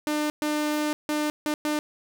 sawtooth tone bursts at uneven times, 300.5 Hz, D4, 40 cents sharp, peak -20 dBFS, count 5, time 0.07-0.3 / 0.42-0.93 / 1.09-1.3 / 1.46-1.54 / 1.65-1.79 s, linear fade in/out 0 ms, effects none

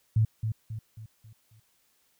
sine tone with echo, 110 Hz, A2, in tune, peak -19 dBFS, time 0.16-0.25 s, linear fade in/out 5 ms, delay 270 ms, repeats 5, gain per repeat -7 dB, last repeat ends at 1.6 s, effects white hiss -69 dBFS RMS until 2.19 s

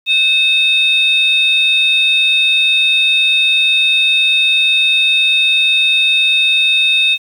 sine tone pair together, 2599 / 3676 Hz, E7 / A#7, -25 / -25 cents, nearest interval tritone, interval 600 cents, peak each -11 dBFS, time 0.06-7.18 s, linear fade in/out 50 ms, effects tanh soft clip ceiling -3 dBFS + 7-bit

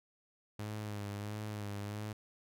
sawtooth tone with vibrato, 104.1 Hz, G#2, 5 cents sharp, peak -35 dBFS, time 0.59-2.13 s, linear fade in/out 5 ms, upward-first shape sine, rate 1.5 Hz, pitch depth 44 cents each way, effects none

